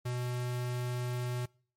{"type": "tone", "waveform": "square", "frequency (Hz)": 123.47, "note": "B2", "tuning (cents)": 0, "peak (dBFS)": -33, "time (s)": [0.05, 1.46], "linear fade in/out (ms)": 10, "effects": ["noise-tail reverb RT60 0.5 s tail -26 dB re dry", "MP3 64 kbps"]}